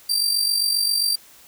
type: tone with amplitude modulation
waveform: sawtooth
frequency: 4699 Hz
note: D8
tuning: in tune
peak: -13 dBFS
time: 0.09-1.16 s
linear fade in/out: 10 ms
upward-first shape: sine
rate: 47.5 Hz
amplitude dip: 60%
effects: white hiss -49 dBFS RMS until 1.47 s